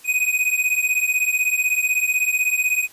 square beating tone pair, 2489 / 2505 Hz, D#7 / D#7, 0 / +11 cents, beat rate 16 Hz, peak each -22 / -21 dBFS, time 0.04-2.88 s, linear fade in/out 50 ms, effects white hiss -48 dBFS RMS until 2.92 s + resampled to 32000 Hz

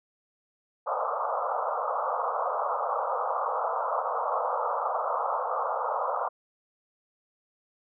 white band-pass noise, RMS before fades -29 dBFS, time 0.86-6.29 s, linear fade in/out 20 ms, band 480 to 1300 Hz, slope 96 dB/octave, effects none

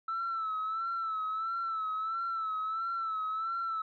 sine tone with vibrato, 1318.5 Hz, E6, in tune, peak -30 dBFS, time 0.08-3.82 s, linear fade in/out 5 ms, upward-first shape sine, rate 1.5 Hz, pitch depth 57 cents each way, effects tanh soft clip ceiling -28 dBFS

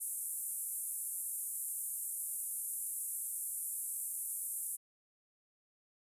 pink band-pass noise, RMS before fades -40 dBFS, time 0-4.77 s, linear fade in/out 20 ms, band 8600 to 13000 Hz, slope 48 dB/octave, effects resampled to 32000 Hz

